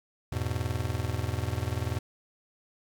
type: chord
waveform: square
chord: E major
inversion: none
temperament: just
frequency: 82.41 / 103.01 / 123.61 Hz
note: E2 / G#2 / B2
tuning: 0 / -14 / +2 cents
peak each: -34 dBFS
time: 0.32-1.99 s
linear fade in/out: 5 ms
effects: 9-bit